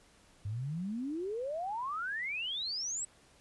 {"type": "exponential sweep", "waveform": "sine", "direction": "up", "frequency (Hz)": [97, 8040], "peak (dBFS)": -34, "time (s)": [0.45, 3.05], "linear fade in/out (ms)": 5, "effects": ["pink hiss -63 dBFS RMS until 3.4 s", "resampled to 24000 Hz"]}